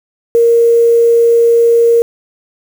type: tone with quantisation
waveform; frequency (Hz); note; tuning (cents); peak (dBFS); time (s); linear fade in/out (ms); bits
sine; 466.2; A#4; 0; -5; 0.35-2.02; 0; 5
effects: none